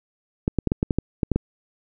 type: clicks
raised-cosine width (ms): 3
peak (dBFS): -7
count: 10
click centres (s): 0.479 / 0.587 / 0.673 / 0.719 / 0.829 / 0.908 / 0.986 / 1.232 / 1.317 / 1.36
effects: none